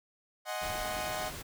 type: chord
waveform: sawtooth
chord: Ab dominant seventh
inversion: second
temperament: equal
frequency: 622.3 / 740 / 830.6 / 1046.5 Hz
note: Eb5 / Gb5 / Ab5 / C6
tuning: 0 / 0 / 0 / 0 cents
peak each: -34 / -34 / -40 / -40 dBFS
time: 0.45-1.32 s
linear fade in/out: 50 ms
type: noise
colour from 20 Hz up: pink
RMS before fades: -42 dBFS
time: 0.61-1.43 s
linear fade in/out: 20 ms
effects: none